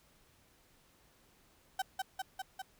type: tone with echo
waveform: 35% pulse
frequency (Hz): 766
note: G5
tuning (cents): -40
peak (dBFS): -30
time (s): 1.79-1.82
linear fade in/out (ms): 5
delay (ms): 200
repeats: 4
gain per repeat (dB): -2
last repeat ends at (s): 2.62
effects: pink hiss -67 dBFS RMS until 2.79 s